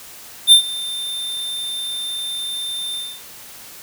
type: tone with ADSR envelope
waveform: square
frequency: 3590 Hz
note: A7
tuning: 34 cents sharp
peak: -4 dBFS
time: 0.47-3.22 s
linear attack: 48 ms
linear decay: 99 ms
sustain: -20 dB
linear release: 260 ms
effects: white hiss -39 dBFS RMS until 3.82 s